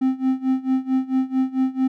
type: tone with tremolo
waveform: triangle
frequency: 261.6 Hz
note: C4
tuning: in tune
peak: -13 dBFS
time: 0.01-1.88 s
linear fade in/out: 10 ms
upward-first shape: sine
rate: 4.5 Hz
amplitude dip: 90%
effects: none